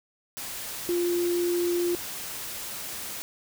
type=tone in noise; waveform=sine; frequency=349.2 Hz; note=F4; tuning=in tune; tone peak=-23 dBFS; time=0.89-1.95 s; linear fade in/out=0 ms; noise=white; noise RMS=-36 dBFS; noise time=0.37-3.22 s; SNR=+10 dB; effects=none